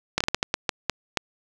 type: slowing click train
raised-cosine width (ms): 0.2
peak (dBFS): -4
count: 10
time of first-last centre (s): 0.18-1.172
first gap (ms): 25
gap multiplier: 1.35
effects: none